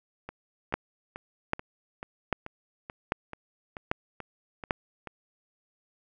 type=two click trains; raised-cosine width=0.5 ms; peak=-10 / -23 dBFS; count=6 / 12; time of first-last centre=0.74-4.708 / 0.29-5.073 s; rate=1.26 / 2.3 Hz; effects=none